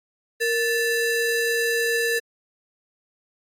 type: ring-modulated tone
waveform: square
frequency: 1108.7 Hz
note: C#6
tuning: in tune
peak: -18 dBFS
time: 0.4-2.2 s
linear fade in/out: 20 ms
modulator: 643 Hz
effects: AAC 48 kbps